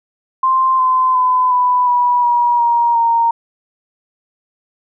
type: tone with pitch steps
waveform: sine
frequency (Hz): 1046.5 / 1028.5 / 1010.9 / 993.5 / 976.4 / 959.6 / 943.2 / 927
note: C6 / C6 / B5 / B5 / B5 / A#5 / A#5 / A#5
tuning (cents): 0 / -30 / +40 / +10 / -20 / +50 / +20 / -10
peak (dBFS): -10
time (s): 0.43-3.31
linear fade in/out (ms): 5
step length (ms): 360
effects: none